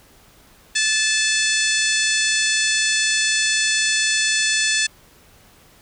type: harmonic tone with a mistuned harmonic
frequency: 872 Hz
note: A5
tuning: 16 cents flat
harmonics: 2 / 3 / 4 / 5 / 6 / 7 / 8 / 9 / 10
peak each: -22 / -24 / -25 / -26 / -27 / -27 / -28 / -29 / -29 dBFS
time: 0.75-4.87 s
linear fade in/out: 10 ms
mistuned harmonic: 8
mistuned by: +23 cents
effects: pink hiss -51 dBFS RMS until 5.81 s